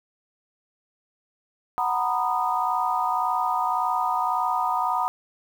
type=chord; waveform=sine; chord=B major seventh; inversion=second; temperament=just; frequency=740.8 / 926 / 987.8 / 1234.7 Hz; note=F#5 / A#5 / B5 / D#6; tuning=+2 / -12 / 0 / -14 cents; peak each=-27 dBFS; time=1.78-5.08 s; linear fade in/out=0 ms; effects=8-bit